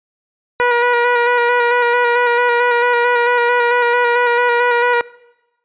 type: tone with vibrato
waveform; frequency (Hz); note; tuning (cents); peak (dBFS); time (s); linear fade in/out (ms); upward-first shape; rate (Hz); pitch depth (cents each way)
15% pulse; 482.4; B4; -41; -5; 0.6-5.01; 0; square; 4.5; 20
effects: noise-tail reverb RT60 1.0 s tail -23 dB re dry + resampled to 8000 Hz